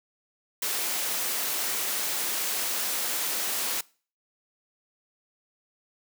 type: high-pass noise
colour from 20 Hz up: white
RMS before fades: -29 dBFS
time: 0.62-3.81 s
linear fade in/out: 5 ms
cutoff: 270 Hz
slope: 12 dB/octave
effects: noise-tail reverb RT60 0.4 s tail -23 dB re dry